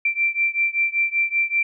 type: beating tone pair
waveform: sine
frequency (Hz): 2349 / 2354.2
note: D7 / D7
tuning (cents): 0 / +4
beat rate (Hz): 5.2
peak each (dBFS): -21 / -22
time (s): 0.05-1.63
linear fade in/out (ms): 5
effects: none